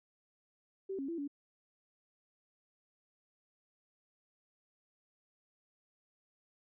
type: tone with pitch steps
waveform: sine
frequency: 386.1 / 273.4 / 335.9 / 284.6 Hz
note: G4 / C#4 / E4 / C#4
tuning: -26 / -24 / +33 / +46 cents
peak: -36 dBFS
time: 0.89-1.278 s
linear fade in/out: 10 ms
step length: 97 ms
effects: none